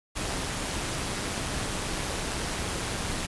pink noise with amplitude modulation, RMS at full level -29 dBFS, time 0.15-3.27 s, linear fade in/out 20 ms, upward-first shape sine, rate 203 Hz, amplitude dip 50%, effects resampled to 24000 Hz

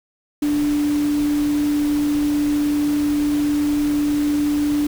sine tone in noise, 293.7 Hz, D4, in tune, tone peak -16 dBFS, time 0.42-4.87 s, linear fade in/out 5 ms, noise pink, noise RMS -33 dBFS, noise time 0.42-4.87 s, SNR +14 dB, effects none

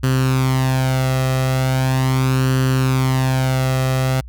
sawtooth tone with flanger, 130.81 Hz, C3, in tune, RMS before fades -17 dBFS, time 0.03-4.21 s, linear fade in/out 10 ms, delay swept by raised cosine 0.67 to 1.57 ms, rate 0.39 Hz, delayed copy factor +0.6, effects added 60 Hz sine -32 dBFS peak until 4.28 s

